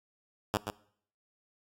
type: tone with echo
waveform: 5% pulse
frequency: 103.83 Hz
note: G#2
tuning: in tune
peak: -16 dBFS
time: 0.54-0.57 s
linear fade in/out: 0 ms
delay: 130 ms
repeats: 1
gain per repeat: -7 dB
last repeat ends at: 0.7 s
effects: noise-tail reverb RT60 0.6 s tail -20 dB re dry + AAC 48 kbps